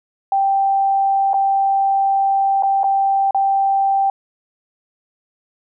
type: tone with dropouts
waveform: sine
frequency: 784 Hz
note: G5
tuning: in tune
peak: -13 dBFS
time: 0.32-4.1 s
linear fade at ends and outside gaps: 2 ms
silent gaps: 1.333-1.341 / 2.625-2.633 / 2.833-2.841 / 3.309-3.346 s
effects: none